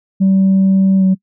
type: tone with pitch glide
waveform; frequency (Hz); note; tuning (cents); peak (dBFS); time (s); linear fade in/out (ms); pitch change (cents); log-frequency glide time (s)
sine; 192.1 to 188.8; G3 to F#3; -35 to +35; -6; 0.2-1.15; 20; -30; 0.98-1.04
effects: noise-tail reverb RT60 0.1 s tail -25 dB re dry + tanh soft clip ceiling -6 dBFS